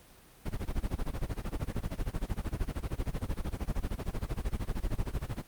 brown noise with tremolo, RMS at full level -30 dBFS, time 0.45-5.43 s, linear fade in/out 10 ms, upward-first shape sine, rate 13 Hz, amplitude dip 100%, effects pink hiss -57 dBFS RMS until 5.47 s + Opus 32 kbps

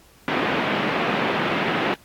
pink band-pass noise, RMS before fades -23 dBFS, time 0.28-1.94 s, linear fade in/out 0 ms, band 170 to 2900 Hz, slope 24 dB/octave, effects pink hiss -53 dBFS RMS until 2.04 s + AAC 64 kbps

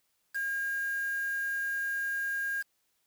sine tone with quantisation, 1619 Hz, G#6, 45 cents flat, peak -30 dBFS, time 0.34-2.63 s, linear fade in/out 20 ms, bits 7, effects white hiss -75 dBFS RMS until 3.06 s

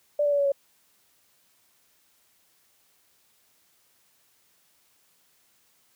sine tone with pitch steps, 587.3 / 579.5 / 571.9 / 564.4 / 556.9 Hz, D5 / D5 / D5 / C#5 / C#5, 0 / -23 / -46 / +31 / +8 cents, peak -20 dBFS, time 0.19-0.52 s, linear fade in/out 5 ms, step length 66 ms, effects white hiss -65 dBFS RMS until 5.95 s + high-pass 60 Hz 12 dB/octave

